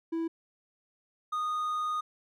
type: tone pair in turn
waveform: triangle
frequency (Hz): 329.2 / 1234.7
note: E4 / D#6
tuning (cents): -2 / -14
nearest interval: octave + major seventh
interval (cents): 2288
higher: second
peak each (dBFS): -27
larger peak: neither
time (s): 0.12-0.28 / 1.32-2.01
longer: second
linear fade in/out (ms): 10
effects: none